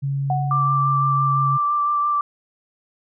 sine tone with pitch glide, 138.59 to 137.16 Hz, C#3 to C#3, 0 to -18 cents, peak -20 dBFS, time 0.02-1.58 s, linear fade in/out 20 ms, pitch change -18 cents, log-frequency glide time 0.16-1.32 s
sine tone with exponential decay, 740 Hz, F#5, in tune, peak -18 dBFS, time 0.3-0.95 s, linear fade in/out 2 ms, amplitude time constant 140 ms
sine tone with vibrato, 1174.7 Hz, D6, in tune, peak -17 dBFS, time 0.51-2.21 s, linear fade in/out 2 ms, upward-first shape sine, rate 5.9 Hz, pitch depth 14 cents each way
effects none

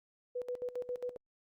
sine tone with tremolo, 493.9 Hz, B4, in tune, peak -34 dBFS, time 0.35-1.17 s, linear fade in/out 10 ms, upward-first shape square, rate 7.4 Hz, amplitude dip 80%, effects Opus 48 kbps

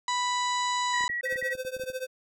harmonic tone, 987.8 Hz, B5, in tune, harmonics 1 / 2 / 3 / 4 / 5 / 6 / 7 / 8, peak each -27 / -34 / -41 / -34 / -45 / -47 / -38 / -45 dBFS, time 0.08-1.08 s, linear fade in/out 2 ms
sine tone bursts, 1921 Hz, B6, 48 cents flat, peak -28 dBFS, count 4, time 0.93-1.533 s, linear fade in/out 5 ms, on 120 ms, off 41 ms
clicks, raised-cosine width 2 ms, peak -34 dBFS, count 12, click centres 1.009 / 1.041 / 1.099 / 1.326 / 1.358 / 1.426 / 1.552 / 1.65 / 1.766 / 1.798 / 1.837 / 1.901 s
square tone with tremolo, 515 Hz, C5, 28 cents flat, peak -29 dBFS, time 1.23-2.07 s, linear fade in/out 10 ms, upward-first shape triangle, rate 14 Hz, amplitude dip 95%
effects none

